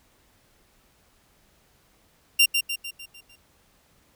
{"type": "tone with echo", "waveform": "sawtooth", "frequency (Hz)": 2776, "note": "F7", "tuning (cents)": -11, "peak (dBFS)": -11, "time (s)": [2.39, 2.46], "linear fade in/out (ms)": 10, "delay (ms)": 150, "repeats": 6, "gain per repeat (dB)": -6, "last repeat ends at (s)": 3.36, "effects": ["pink hiss -62 dBFS RMS until 4.15 s"]}